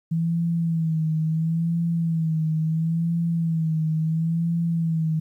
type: tone with vibrato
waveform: sine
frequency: 162.9 Hz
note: E3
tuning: 20 cents flat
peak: -20 dBFS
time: 0.11-5.2 s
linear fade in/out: 10 ms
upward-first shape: sine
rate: 0.73 Hz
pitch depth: 59 cents each way
effects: 10-bit